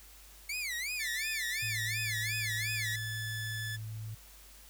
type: tone with vibrato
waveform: sawtooth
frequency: 2174 Hz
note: C#7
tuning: 34 cents flat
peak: -31 dBFS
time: 0.49-2.96 s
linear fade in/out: 5 ms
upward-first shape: sine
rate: 2.8 Hz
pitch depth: 250 cents each way
type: tone with pitch glide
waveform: sawtooth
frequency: 1768 to 1732.6 Hz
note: A6 to A6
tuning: +8 to -27 cents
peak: -34 dBFS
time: 0.99-3.77 s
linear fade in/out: 20 ms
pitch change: -35 cents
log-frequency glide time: 1.95-2.11 s
type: tone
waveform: sine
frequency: 109.4 Hz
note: A2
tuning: 9 cents flat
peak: -38 dBFS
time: 1.62-4.15 s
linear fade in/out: 10 ms
effects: added 50 Hz sine -56 dBFS peak until 4.69 s + white hiss -56 dBFS RMS until 4.69 s

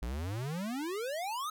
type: exponential sweep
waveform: square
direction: up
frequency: 53.9 to 1300 Hz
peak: -35 dBFS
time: 0.02-1.5 s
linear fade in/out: 5 ms
effects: none

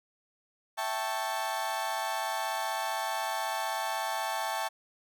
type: chord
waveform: 35% pulse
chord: A dominant seventh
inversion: second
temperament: equal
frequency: 659.3 / 784 / 880 / 1108.7 Hz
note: E5 / G5 / A5 / C#6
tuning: 0 / 0 / 0 / 0 cents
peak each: -36 / -35 / -32 / -37 dBFS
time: 0.77-4.69 s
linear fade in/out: 20 ms
effects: none

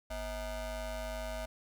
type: ring-modulated tone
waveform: 40% pulse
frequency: 293.7 Hz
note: D4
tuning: in tune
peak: -33 dBFS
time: 0.1-1.46 s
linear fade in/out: 10 ms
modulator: 345 Hz
effects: 12-bit

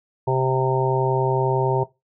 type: harmonic tone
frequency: 130.81 Hz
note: C3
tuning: in tune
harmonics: 1 / 3 / 4 / 5 / 6 / 7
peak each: -22 / -23 / -29 / -28 / -30 / -24 dBFS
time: 0.27-1.84 s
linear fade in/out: 10 ms
effects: noise-tail reverb RT60 0.2 s tail -17 dB re dry

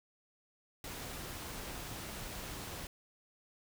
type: noise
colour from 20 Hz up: pink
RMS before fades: -44 dBFS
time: 0.84-2.87 s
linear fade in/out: 2 ms
effects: none

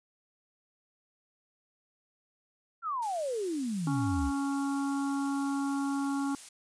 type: exponential sweep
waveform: sine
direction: down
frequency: 1407 to 61.74 Hz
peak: -30 dBFS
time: 2.82-4.32 s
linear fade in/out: 50 ms
type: noise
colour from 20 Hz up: blue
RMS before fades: -44 dBFS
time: 3.02-6.49 s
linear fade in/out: 5 ms
type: harmonic tone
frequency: 277.7 Hz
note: C#4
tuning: 3 cents sharp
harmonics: 1 / 3 / 4 / 5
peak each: -29 / -39 / -41 / -43 dBFS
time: 3.87-6.35 s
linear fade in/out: 2 ms
effects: resampled to 22050 Hz

